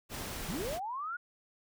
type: noise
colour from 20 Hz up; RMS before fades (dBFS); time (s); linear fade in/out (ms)
pink; -40; 0.09-0.8; 50
type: linear sweep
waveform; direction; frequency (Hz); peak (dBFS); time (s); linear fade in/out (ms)
sine; up; 132.1 to 1463; -35; 0.48-1.17; 10
effects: none